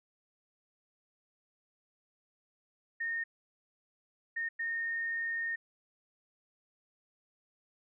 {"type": "tone bursts at uneven times", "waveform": "sine", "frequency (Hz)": 1838, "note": "A#6", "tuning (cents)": -25, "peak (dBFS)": -32, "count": 3, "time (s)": [[3, 3.24], [4.36, 4.49], [4.59, 5.56]], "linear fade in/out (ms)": 10, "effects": []}